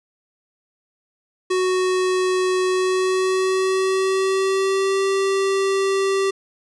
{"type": "tone with pitch glide", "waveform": "square", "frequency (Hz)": [370, 389.3], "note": ["F#4", "G4"], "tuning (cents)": [0, -12], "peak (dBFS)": -18, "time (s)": [1.5, 6.31], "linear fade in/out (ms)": 10, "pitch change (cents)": 88, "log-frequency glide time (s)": [2.65, 5.03], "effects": ["resampled to 22050 Hz", "10-bit"]}